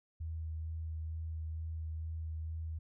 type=tone with vibrato; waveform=sine; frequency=80 Hz; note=D#2; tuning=49 cents sharp; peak=-37 dBFS; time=0.2-2.79 s; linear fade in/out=10 ms; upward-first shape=sine; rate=2.2 Hz; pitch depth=15 cents each way; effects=none